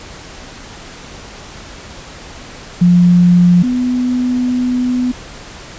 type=tone pair in turn; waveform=sine; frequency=176.4 / 249.5 Hz; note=F3 / B3; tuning=+18 / +18 cents; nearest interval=tritone; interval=600 cents; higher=second; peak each=-5 / -12 dBFS; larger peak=first; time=2.81-3.63 / 3.63-5.12 s; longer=second; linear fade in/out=10 ms; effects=pink hiss -33 dBFS RMS until 5.78 s + resampled to 16000 Hz